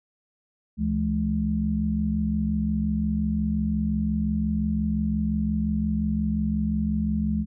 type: tone cluster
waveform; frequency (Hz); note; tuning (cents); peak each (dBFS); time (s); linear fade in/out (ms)
sine; 72.9 / 167 / 212.7; D2 / E3 / G#3; -12 / +23 / +42; -28 / -29 / -24; 0.77-7.46; 50
effects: none